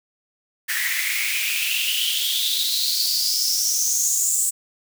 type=noise with high-pass filter sweep; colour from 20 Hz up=white; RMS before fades=-22 dBFS; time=0.68-4.51 s; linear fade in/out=20 ms; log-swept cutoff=1800 to 7900 Hz; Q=7.5; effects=none